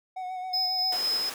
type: tone with vibrato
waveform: triangle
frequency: 740 Hz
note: F#5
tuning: in tune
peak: -30 dBFS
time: 0.16-0.97 s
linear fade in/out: 10 ms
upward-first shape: sine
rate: 7.4 Hz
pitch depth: 26 cents each way
type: tone with tremolo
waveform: triangle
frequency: 5100 Hz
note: D#8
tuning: 42 cents sharp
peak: -23 dBFS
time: 0.53-1.3 s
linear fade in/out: 10 ms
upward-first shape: square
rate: 3.9 Hz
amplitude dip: 25%
type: high-pass noise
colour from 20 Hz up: pink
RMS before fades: -38 dBFS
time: 0.92-1.34 s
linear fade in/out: 2 ms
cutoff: 420 Hz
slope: 12 dB/octave
effects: none